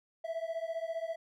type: beating tone pair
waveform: triangle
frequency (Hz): 652 / 667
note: E5 / E5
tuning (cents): -19 / +20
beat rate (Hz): 15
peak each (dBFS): -35 / -36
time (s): 0.24-1.16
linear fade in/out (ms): 10
effects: none